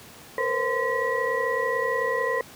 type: tone cluster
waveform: sine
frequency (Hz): 459.9 / 491 / 527 / 1028 / 1927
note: A#4 / B4 / C5 / C6 / B6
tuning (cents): -23 / -10 / +12 / -31 / -43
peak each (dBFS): -29 / -31 / -29 / -29 / -28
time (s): 0.38-2.41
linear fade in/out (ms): 2
effects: pink hiss -46 dBFS RMS until 2.55 s + high-pass 100 Hz 12 dB/octave